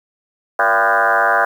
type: tone with frequency modulation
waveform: sine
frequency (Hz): 1108.7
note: C#6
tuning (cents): 0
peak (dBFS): -11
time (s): 0.59-1.45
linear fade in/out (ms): 5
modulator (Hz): 105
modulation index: 5.1
effects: 7-bit